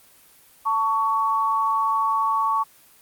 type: tone pair together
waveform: sine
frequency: 890 / 1121.3 Hz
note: A5 / C#6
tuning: +20 / +20 cents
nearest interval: major third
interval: 400 cents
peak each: -24 / -20 dBFS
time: 0.65-2.64 s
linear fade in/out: 20 ms
effects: white hiss -53 dBFS RMS until 3.01 s + Opus 24 kbps